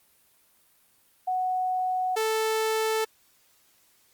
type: tone pair in turn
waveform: sine / sawtooth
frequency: 740 / 440 Hz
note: F#5 / A4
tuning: 0 / 0 cents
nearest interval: major sixth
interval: 900 cents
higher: first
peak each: -24 / -20 dBFS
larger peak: second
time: 1.27-2.16 / 2.16-3.05 s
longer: neither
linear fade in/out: 10 ms
effects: white hiss -63 dBFS RMS until 4.13 s + Opus 32 kbps